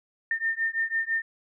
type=beating tone pair; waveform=sine; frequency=1809 / 1815 Hz; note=A6 / A#6; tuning=+48 / -47 cents; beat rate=6 Hz; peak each=-28 dBFS; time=0.31-1.22 s; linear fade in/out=2 ms; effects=none